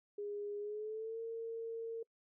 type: tone with pitch glide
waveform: sine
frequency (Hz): 410.9 to 455.9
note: G#4 to A#4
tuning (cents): -18 to -39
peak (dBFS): -39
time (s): 0.18-2.03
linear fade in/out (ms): 5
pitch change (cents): +179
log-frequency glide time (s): 0.59-1.2
effects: noise-tail reverb RT60 0.1 s tail -25 dB re dry